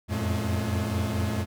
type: tone cluster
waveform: 45% pulse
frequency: 86.8 / 91.2 / 112.7 / 211.5 Hz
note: F2 / F#2 / A2 / G#3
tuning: -10 / -24 / +42 / +32 cents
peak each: -31 dBFS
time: 0.08-1.46 s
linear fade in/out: 50 ms
effects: none